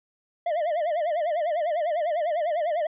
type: tone with vibrato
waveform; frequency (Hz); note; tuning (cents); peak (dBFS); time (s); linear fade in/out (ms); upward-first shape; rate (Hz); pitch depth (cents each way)
triangle; 646; E5; -35; -21; 0.46-2.87; 5; sine; 10; 160
effects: resampled to 8000 Hz